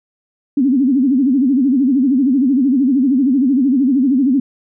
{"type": "tone with vibrato", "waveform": "sine", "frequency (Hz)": 265, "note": "C4", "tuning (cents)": 22, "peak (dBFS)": -10, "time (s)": [0.57, 4.4], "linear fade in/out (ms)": 5, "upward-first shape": "sine", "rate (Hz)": 13, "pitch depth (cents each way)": 160, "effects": []}